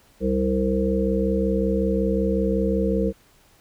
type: harmonic tone with a mistuned harmonic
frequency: 65.41 Hz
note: C2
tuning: in tune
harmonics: 1 / 3 / 5 / 7 / 8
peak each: -27 / -23 / -28 / -24 / -28 dBFS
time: 0.2-3.13 s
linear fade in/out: 50 ms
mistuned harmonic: 3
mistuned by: -19 cents
effects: pink hiss -57 dBFS RMS until 3.6 s